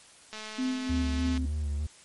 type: click train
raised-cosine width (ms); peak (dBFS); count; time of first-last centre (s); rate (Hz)
0.2; -23; 227; 0.33-1.376; 216
type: tone with tremolo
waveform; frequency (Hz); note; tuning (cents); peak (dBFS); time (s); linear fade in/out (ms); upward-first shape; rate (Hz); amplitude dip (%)
sine; 257.6; C4; -27; -26; 0.58-1.46; 10; sine; 3.2; 50
type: tone with vibrato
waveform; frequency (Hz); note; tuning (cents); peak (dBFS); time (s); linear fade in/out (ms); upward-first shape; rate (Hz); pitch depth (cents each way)
triangle; 74; D2; +14; -26; 0.89-1.87; 10; square; 3.3; 37
effects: white hiss -54 dBFS RMS until 2.04 s + MP3 48 kbps